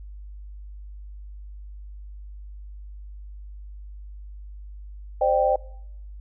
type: chord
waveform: sine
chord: C suspended second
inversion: none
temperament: equal with one note detuned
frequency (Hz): 523.3 / 601.1 / 784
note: C5 / D5 / G5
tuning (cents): 0 / +40 / 0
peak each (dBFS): -22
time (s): 5.21-5.56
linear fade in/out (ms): 5
effects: noise-tail reverb RT60 0.8 s tail -23 dB re dry + added 50 Hz sine -37 dBFS peak until 6.2 s